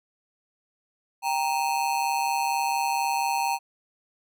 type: ring-modulated tone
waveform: square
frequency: 861 Hz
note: A5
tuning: 38 cents flat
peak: -21 dBFS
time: 1.22-3.59 s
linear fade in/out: 50 ms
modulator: 72.1 Hz
effects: none